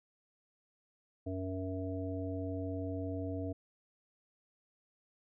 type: harmonic tone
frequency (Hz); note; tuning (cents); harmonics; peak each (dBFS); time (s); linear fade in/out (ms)
93.7; F#2; +22; 1 / 3 / 5 / 7; -39 / -39 / -44 / -44; 1.26-3.53; 10
effects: none